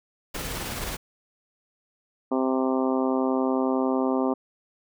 pink noise with tremolo, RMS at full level -31 dBFS, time 0.34-0.97 s, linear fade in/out 10 ms, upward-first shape square, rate 19 Hz, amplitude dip 25%
harmonic tone, 130.81 Hz, C3, in tune, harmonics 2 / 3 / 4 / 5 / 6 / 7 / 8 / 9, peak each -24 / -28 / -30 / -32 / -34 / -35 / -36 / -37 dBFS, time 2.31-4.34 s, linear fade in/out 10 ms
effects none

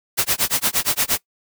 white noise with tremolo, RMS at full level -17 dBFS, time 0.17-1.19 s, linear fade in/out 20 ms, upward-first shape sine, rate 8.6 Hz, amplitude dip 100%, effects noise-tail reverb RT60 0.1 s tail -21 dB re dry

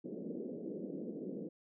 pink band-pass noise, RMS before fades -43 dBFS, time 0.04-1.49 s, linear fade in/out 10 ms, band 180 to 510 Hz, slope 48 dB/octave, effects none

